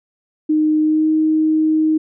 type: tone with pitch glide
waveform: sine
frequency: 308.2 to 312.9 Hz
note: D#4 to D#4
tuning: -16 to +10 cents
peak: -12 dBFS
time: 0.49-1.98 s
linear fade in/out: 10 ms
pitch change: +26 cents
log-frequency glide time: 0.81-1.08 s
effects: none